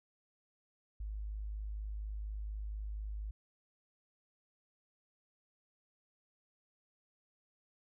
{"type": "tone", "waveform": "sine", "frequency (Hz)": 52.1, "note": "G#1", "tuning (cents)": 6, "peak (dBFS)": -38, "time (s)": [1, 3.31], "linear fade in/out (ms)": 5, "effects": []}